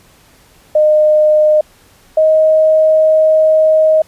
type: tone pair in turn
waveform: sine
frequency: 611 / 627.8 Hz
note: D#5 / D#5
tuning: -32 / +15 cents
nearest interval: unison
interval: 47 cents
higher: second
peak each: -6 dBFS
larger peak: neither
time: 0.75-1.61 / 2.17-4.02 s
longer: second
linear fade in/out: 5 ms
effects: pink hiss -47 dBFS RMS until 4.07 s + resampled to 32000 Hz